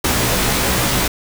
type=noise with comb filter; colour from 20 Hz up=pink; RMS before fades=-17 dBFS; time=0.04-1.08 s; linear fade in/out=5 ms; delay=16 ms; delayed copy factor=+1; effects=none